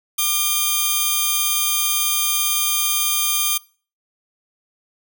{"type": "tone pair together", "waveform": "5% pulse", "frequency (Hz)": [1197, 3186], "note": ["D6", "G7"], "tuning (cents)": [33, 27], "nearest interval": "octave + perfect fourth", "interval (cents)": 1694, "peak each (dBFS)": -10, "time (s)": [0.18, 3.58], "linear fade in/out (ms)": 10, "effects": ["noise-tail reverb RT60 0.4 s tail -23 dB re dry"]}